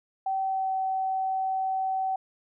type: tone with pitch glide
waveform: sine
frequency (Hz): 769 to 762.4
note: G5 to G5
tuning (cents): -33 to -48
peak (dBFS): -25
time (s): 0.26-2.16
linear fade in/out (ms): 5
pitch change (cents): -15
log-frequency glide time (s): 0.41-0.73
effects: none